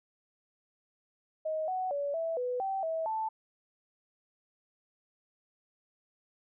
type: tone with pitch steps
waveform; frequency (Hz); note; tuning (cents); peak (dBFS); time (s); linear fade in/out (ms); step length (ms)
sine; 628 / 744 / 570 / 657 / 496.3 / 774 / 648 / 880; D#5 / F#5 / C#5 / E5 / B4 / G5 / E5 / A5; +16 / +9 / +48 / -6 / +8 / -22 / -30 / 0; -30; 1.45-3.29; 10; 230
effects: none